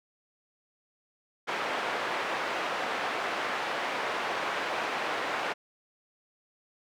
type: band-pass noise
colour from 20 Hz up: pink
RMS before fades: -32 dBFS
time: 1.47-5.54 s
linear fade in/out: 20 ms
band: 570 to 2300 Hz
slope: 12 dB/octave
effects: none